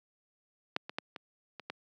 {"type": "clicks", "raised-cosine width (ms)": 0.3, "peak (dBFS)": [-13, -24, -17, -25, -27, -21], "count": 6, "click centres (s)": [0.764, 0.895, 0.985, 1.162, 1.597, 1.7], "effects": ["high-pass 200 Hz 12 dB/octave"]}